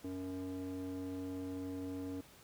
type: tone with band-pass filter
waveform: square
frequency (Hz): 93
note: F#2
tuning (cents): +9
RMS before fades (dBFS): -42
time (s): 0.04-2.21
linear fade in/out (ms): 5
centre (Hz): 340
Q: 4.6
effects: pink hiss -60 dBFS RMS until 2.43 s + high-pass 60 Hz 12 dB/octave